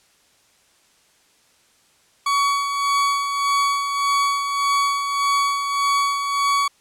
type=tone with tremolo; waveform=40% pulse; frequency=1127 Hz; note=C#6; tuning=28 cents sharp; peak=-15 dBFS; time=2.26-6.68 s; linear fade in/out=5 ms; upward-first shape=sine; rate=1.7 Hz; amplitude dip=50%; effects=white hiss -58 dBFS RMS until 6.8 s + low-pass 9000 Hz 12 dB/octave